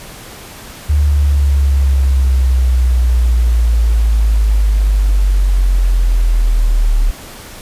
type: linear sweep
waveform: sine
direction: down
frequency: 73.9 to 36.71 Hz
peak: -8 dBFS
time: 0.89-7.11 s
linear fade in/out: 10 ms
effects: pink hiss -33 dBFS RMS until 7.61 s + resampled to 32000 Hz